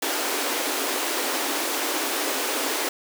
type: high-pass noise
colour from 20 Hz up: pink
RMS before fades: -26 dBFS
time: 0.02-2.89 s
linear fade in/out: 5 ms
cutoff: 260 Hz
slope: 96 dB/octave
effects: none